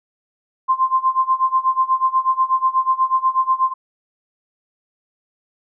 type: tone with tremolo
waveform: sine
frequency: 1046.5 Hz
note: C6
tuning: in tune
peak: -11 dBFS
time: 0.68-3.74 s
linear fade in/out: 20 ms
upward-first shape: sine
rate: 8.2 Hz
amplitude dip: 90%
effects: none